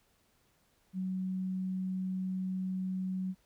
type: tone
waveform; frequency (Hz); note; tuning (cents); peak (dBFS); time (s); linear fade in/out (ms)
sine; 186.8; F#3; +17; -32; 0.93-3.35; 50
effects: pink hiss -71 dBFS RMS until 3.45 s